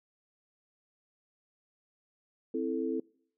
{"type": "chord", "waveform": "sine", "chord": "A minor", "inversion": "first", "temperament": "equal", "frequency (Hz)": [261.6, 329.6, 440], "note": ["C4", "E4", "A4"], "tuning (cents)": [0, 0, 0], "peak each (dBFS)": -34, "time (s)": [2.54, 3], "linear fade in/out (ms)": 5, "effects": ["noise-tail reverb RT60 0.6 s tail -25 dB re dry"]}